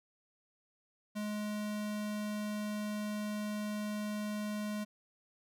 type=tone; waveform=square; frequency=210 Hz; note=G#3; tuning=19 cents sharp; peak=-36 dBFS; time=1.15-4.85 s; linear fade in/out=20 ms; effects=none